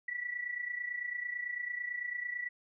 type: tone with amplitude modulation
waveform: sine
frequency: 1953 Hz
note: B6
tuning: 20 cents flat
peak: -32 dBFS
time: 0.08-2.49 s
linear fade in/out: 5 ms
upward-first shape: sine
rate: 29 Hz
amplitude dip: 70%
effects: none